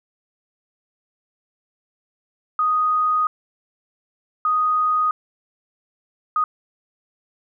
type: tone bursts at uneven times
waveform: sine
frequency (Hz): 1244.5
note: D#6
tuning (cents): 0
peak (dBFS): -16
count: 3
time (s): 2.59-3.27 / 4.45-5.11 / 6.36-6.44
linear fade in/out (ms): 2
effects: none